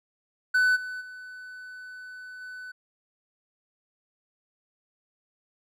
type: tone with level steps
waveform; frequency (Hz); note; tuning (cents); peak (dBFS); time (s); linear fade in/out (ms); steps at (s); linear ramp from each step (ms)
triangle; 1500; F#6; +23; -17 / -31 / -38 / -36; 0.54-2.72; 10; 0.75 / 1 / 2.4; 20
effects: none